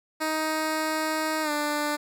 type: tone with pitch glide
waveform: 10% pulse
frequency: 313.2 to 296.1 Hz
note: D#4 to D4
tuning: +11 to +14 cents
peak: -17 dBFS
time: 0.2-1.97 s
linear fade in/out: 20 ms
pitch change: -97 cents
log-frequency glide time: 1.42-1.51 s
effects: none